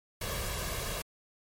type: noise with comb filter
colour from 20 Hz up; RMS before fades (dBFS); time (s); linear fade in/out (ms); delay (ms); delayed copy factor
pink; -35; 0.21-1.02; 5; 1.8; +0.6
effects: MP3 64 kbps